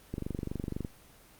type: click train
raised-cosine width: 3 ms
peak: -21 dBFS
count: 18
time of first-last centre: 0.14-0.848 s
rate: 24 Hz
effects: pink hiss -57 dBFS RMS until 1.39 s + Opus 24 kbps